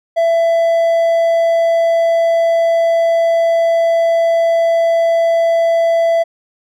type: tone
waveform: triangle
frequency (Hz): 667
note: E5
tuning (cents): +20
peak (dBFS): -8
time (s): 0.16-6.24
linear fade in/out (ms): 20
effects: none